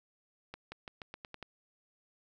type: accelerating click train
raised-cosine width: 0.3 ms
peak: -27 dBFS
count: 8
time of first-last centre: 0.54-1.427 s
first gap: 180 ms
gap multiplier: 0.88
effects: none